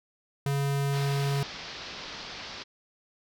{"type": "tone", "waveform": "square", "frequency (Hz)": 140, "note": "C#3", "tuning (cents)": 18, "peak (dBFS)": -26, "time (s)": [0.46, 1.43], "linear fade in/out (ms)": 2}
{"type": "low-pass noise", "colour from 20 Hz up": "white", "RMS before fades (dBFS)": -41, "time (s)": [0.92, 2.64], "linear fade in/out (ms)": 20, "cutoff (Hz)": 5300, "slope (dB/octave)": 48}
{"effects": []}